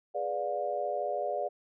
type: chord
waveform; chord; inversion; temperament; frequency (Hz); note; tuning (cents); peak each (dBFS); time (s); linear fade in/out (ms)
sine; G# diminished seventh; none; equal with one note detuned; 415.3 / 493.9 / 587.3 / 712.3; G#4 / B4 / D5 / F5; 0 / 0 / 0 / +34; -38 / -38 / -33 / -34; 0.14-1.49; 20
effects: none